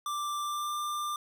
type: tone with pitch glide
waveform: square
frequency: 1178 to 1191 Hz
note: D6 to D6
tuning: +5 to +24 cents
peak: -32 dBFS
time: 0.06-1.16 s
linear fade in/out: 2 ms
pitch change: +19 cents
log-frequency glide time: 0.41-0.76 s
effects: none